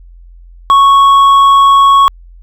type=tone with hard clipping; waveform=sine; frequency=1107 Hz; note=C#6; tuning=3 cents flat; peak=-4 dBFS; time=0.7-2.08 s; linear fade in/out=0 ms; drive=4 dB; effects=added 43 Hz sine -33 dBFS peak until 2.42 s